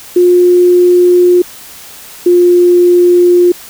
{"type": "tone pair in turn", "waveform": "sine", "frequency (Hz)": [356.3, 353.4], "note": ["F4", "F4"], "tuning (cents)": [35, 21], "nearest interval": "unison", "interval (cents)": 14, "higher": "first", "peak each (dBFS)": -3, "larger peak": "neither", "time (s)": [[0.16, 1.42], [2.26, 3.52]], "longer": "neither", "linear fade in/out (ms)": 5, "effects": ["white hiss -32 dBFS RMS until 3.69 s"]}